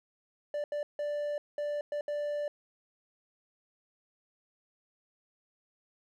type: tone bursts at uneven times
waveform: triangle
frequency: 587.3 Hz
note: D5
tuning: in tune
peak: -29 dBFS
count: 6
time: 0.54-0.64 / 0.72-0.83 / 0.99-1.38 / 1.58-1.81 / 1.92-2.01 / 2.08-2.48 s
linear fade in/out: 2 ms
effects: none